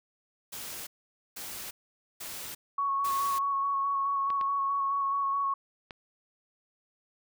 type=noise bursts; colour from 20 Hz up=white; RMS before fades=-40 dBFS; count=4; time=0.52-3.39 s; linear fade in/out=10 ms; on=350 ms; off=490 ms
type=tone with vibrato; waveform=sine; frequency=1108.7 Hz; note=C#6; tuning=in tune; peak=-26 dBFS; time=2.78-5.54 s; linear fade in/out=5 ms; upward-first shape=square; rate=4.7 Hz; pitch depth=15 cents each way
type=clicks; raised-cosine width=0.3 ms; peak=-25 dBFS; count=3; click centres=4.303 / 4.412 / 5.908 s
effects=none